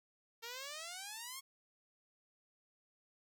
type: exponential sweep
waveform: 5% pulse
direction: up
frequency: 451.4 to 1108.7 Hz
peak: -33 dBFS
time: 0.42-1.41 s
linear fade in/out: 20 ms
effects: none